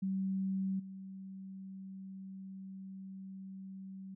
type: tone with level steps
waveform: sine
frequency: 191.6 Hz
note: G3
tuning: 39 cents flat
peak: -32 / -44 dBFS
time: 0.02-4.15 s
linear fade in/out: 10 ms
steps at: 0.79 s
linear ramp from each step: 10 ms
effects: none